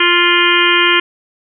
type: harmonic tone with a mistuned harmonic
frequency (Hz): 349.2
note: F4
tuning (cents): 0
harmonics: 1 / 3 / 4 / 5 / 6 / 7 / 8 / 9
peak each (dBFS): -17 / -17 / -17 / -17 / -17 / -17 / -17 / -17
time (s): 0-1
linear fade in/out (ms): 5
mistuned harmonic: 8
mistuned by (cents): +35
effects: none